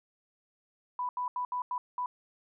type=tone bursts at uneven times; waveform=sine; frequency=991 Hz; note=B5; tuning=6 cents sharp; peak=-30 dBFS; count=6; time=0.99-1.09 / 1.17-1.28 / 1.36-1.45 / 1.52-1.62 / 1.71-1.78 / 1.98-2.06 s; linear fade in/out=2 ms; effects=none